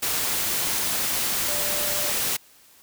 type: tone in noise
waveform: sine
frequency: 590 Hz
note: D5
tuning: 8 cents sharp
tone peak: -34 dBFS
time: 1.48-2.12 s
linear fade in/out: 10 ms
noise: white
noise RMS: -25 dBFS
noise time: 0.02-2.37 s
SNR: -12 dB
effects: white hiss -54 dBFS RMS until 2.82 s